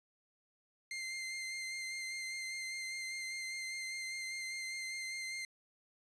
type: tone with vibrato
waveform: sawtooth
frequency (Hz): 2093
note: C7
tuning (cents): 0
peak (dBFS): -36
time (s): 0.91-5.45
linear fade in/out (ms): 2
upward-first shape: sine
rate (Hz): 5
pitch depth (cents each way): 17
effects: resampled to 22050 Hz

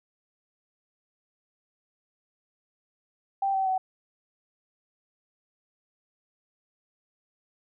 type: tone with pitch steps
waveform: sine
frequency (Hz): 784 / 768.8 / 753.8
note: G5 / G5 / F#5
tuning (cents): 0 / -34 / +32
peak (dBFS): -23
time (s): 3.42-3.78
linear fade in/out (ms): 5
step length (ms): 120
effects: none

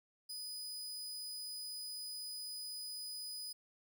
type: tone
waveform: sawtooth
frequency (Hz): 4978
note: D#8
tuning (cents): 0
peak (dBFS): -40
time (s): 0.29-3.53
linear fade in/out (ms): 10
effects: none

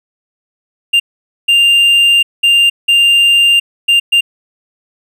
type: tone bursts at uneven times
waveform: triangle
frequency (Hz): 2794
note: F7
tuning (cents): 0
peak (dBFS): -4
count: 6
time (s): 0.93-1 / 1.48-2.23 / 2.43-2.7 / 2.88-3.6 / 3.88-4 / 4.12-4.21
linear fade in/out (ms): 10
effects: none

